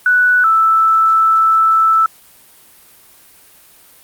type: tone pair in turn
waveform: sine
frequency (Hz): 1480 / 1318.5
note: F#6 / E6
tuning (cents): 0 / 0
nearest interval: major second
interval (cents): 200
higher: first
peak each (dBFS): -8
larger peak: neither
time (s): 0.06-0.44 / 0.44-2.06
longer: second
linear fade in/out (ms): 2
effects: white hiss -45 dBFS RMS until 4.03 s + Opus 32 kbps